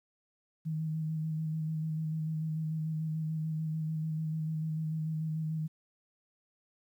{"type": "tone with vibrato", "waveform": "sine", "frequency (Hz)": 157.6, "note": "D#3", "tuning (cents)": 23, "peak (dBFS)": -31, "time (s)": [0.65, 5.68], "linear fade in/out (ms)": 20, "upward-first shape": "square", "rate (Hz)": 6.8, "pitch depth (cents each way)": 18, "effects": ["11-bit"]}